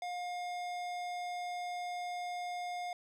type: tone with tanh clipping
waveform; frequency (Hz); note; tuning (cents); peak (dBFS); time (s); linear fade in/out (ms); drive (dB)
sine; 712; F5; +33; -39; 0.02-2.93; 2; 18
effects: none